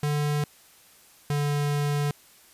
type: tone pair in turn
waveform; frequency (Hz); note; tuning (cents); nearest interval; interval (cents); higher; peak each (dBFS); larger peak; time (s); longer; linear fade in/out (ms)
square; 147.4 / 145.45; D3 / D3; +7 / -16; unison; 23; first; -24; neither; 0.03-0.44 / 1.3-2.11; second; 2
effects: white hiss -55 dBFS RMS until 2.53 s + resampled to 32000 Hz